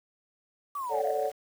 sine linear sweep, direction down, 1174.7 to 523.3 Hz, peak -31 dBFS, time 0.75-1.17 s, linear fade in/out 5 ms
sine chord, D major seventh, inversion second, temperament equal, 440 / 554.4 / 587.3 / 740 Hz, A4 / C#5 / D5 / F#5, 0 / 0 / 0 / 0 cents, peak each -31 dBFS, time 0.89-1.32 s, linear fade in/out 50 ms
effects tanh soft clip ceiling -18 dBFS + 8-bit

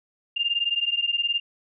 sine beating tone pair, 2794 / 2813 Hz, F7 / F7, 0 / +12 cents, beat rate 19 Hz, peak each -25 dBFS, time 0.36-1.4 s, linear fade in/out 10 ms, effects none

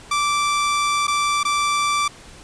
sawtooth tone with dropouts, 1169 Hz, D6, 8 cents flat, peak -14 dBFS, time 0.11-2.08 s, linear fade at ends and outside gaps 5 ms, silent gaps 1.07-1.079 / 1.432-1.45 s, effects pink hiss -43 dBFS RMS until 2.43 s + resampled to 22050 Hz

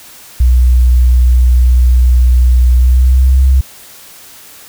sine tone with pitch glide, 61.74 to 65.79 Hz, B1 to C2, 0 to +10 cents, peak -4 dBFS, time 0.4-3.61 s, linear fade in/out 5 ms, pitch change +110 cents, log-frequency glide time 2.75-3.42 s, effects white hiss -36 dBFS RMS until 4.68 s

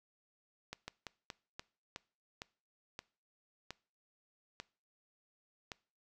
slowing click train, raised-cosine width 0.2 ms, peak -25 dBFS, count 11, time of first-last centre 0.73-5.718 s, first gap 150 ms, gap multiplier 1.25, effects noise-tail reverb RT60 0.4 s tail -22 dB re dry

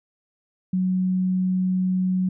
sine tone, 185 Hz, F#3, in tune, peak -19 dBFS, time 0.73-2.29 s, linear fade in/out 5 ms, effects none

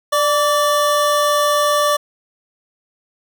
square tone pair together, 591 / 1156.3 Hz, D5 / D6, +11 / -27 cents, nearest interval octave, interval 1162 cents, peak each -17 dBFS, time 0.12-1.97 s, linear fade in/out 10 ms, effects none

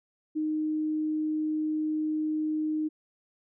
sine tone, 309 Hz, D#4, 12 cents flat, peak -26 dBFS, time 0.35-2.89 s, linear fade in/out 20 ms, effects none

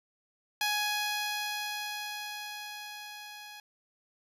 10% pulse tone with level ramp, 835 Hz, G#5, 9 cents sharp, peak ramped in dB -19 to -37 dBFS, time 0.61-3.6 s, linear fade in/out 2 ms, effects resampled to 32000 Hz

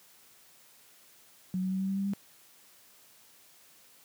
sine tone with pitch steps, 185 / 187.26 / 189.54 / 191.86 / 194.2 / 196.57 / 198.97 Hz, F#3 / F#3 / F#3 / G3 / G3 / G3 / G3, 0 / +21 / +42 / -37 / -16 / +5 / +26 cents, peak -28 dBFS, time 1.54-2.135 s, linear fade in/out 0 ms, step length 85 ms, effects white hiss -59 dBFS RMS until 4.04 s + high-pass 100 Hz 12 dB/octave

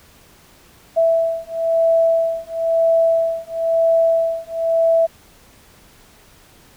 sine beating tone pair, 659.3 / 660.3 Hz, E5 / E5, 0 / +3 cents, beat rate 1 Hz, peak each -17 / -17 dBFS, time 0.96-5.07 s, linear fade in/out 20 ms, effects pink hiss -49 dBFS RMS until 6.76 s

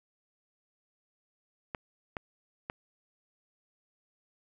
clicks, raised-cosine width 0.5 ms, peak -20 dBFS, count 3, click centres 1.748 / 2.168 / 2.699 s, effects 10-bit

